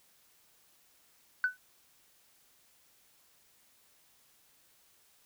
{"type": "tone with exponential decay", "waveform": "sine", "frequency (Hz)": 1499, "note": "F#6", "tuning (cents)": 22, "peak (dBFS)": -21, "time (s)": [1.44, 1.57], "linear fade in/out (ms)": 1, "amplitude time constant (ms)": 27, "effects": ["tanh soft clip ceiling -19 dBFS", "white hiss -66 dBFS RMS until 5.25 s"]}